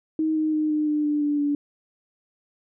sine tone with pitch steps, 314.8 / 311 / 307.3 / 303.6 / 299.9 / 296.3 / 292.7 / 289.2 Hz, D#4 / D#4 / D#4 / D#4 / D4 / D4 / D4 / D4, +20 / -1 / -21 / -42 / +36 / +15 / -6 / -27 cents, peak -20 dBFS, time 0.19-1.55 s, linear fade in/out 2 ms, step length 170 ms, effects none

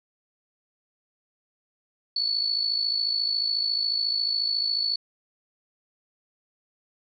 sine tone with amplitude modulation, 4435 Hz, C#8, in tune, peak -20 dBFS, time 2.16-4.96 s, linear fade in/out 5 ms, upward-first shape sine, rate 54.1 Hz, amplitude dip 65%, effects none

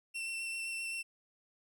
40% pulse tone with vibrato, 2700 Hz, E7, 41 cents sharp, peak -36 dBFS, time 0.14-1.03 s, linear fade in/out 20 ms, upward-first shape square, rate 7.7 Hz, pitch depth 11 cents each way, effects none

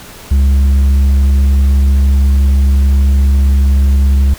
sine tone with tanh clipping, 68.4 Hz, C#2, 23 cents flat, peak -7 dBFS, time 0.31-4.34 s, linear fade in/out 5 ms, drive 5 dB, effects pink hiss -33 dBFS RMS until 4.38 s

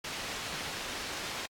white low-pass noise, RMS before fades -39 dBFS, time 0.04-1.46 s, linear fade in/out 5 ms, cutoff 4400 Hz, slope 12 dB/octave, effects AAC 64 kbps

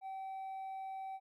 triangle tone with hard clipping, 769 Hz, G5, 33 cents flat, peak -40 dBFS, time 0.01-1.2 s, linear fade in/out 50 ms, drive 1 dB, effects none

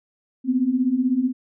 sine beating tone pair, 243.2 / 259.2 Hz, B3 / C4, -26 / -16 cents, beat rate 16 Hz, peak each -23 / -19 dBFS, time 0.44-1.33 s, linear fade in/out 50 ms, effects none

